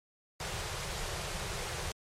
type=band-stop noise; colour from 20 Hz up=pink; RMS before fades=-37 dBFS; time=0.4-1.92 s; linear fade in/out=2 ms; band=190 to 340 Hz; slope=96 dB/octave; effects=low-pass 9000 Hz 12 dB/octave + MP3 64 kbps